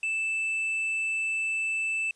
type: tone with tanh clipping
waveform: triangle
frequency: 2640 Hz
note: E7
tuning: 2 cents sharp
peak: -27 dBFS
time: 0.03-2.11 s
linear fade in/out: 2 ms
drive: 8 dB
effects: white hiss -65 dBFS RMS until 2.15 s + resampled to 22050 Hz